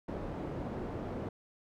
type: low-pass noise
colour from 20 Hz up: white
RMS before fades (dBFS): -39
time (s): 0.08-1.29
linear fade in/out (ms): 5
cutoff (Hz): 450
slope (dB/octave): 12
effects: none